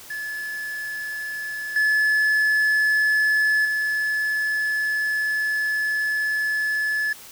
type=tone with level steps; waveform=triangle; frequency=1721 Hz; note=A6; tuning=39 cents flat; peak=-26 / -15 / -19 dBFS; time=0.1-7.13 s; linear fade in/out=5 ms; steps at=1.76 / 3.65 s; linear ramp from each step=2 ms; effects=white hiss -43 dBFS RMS until 7.31 s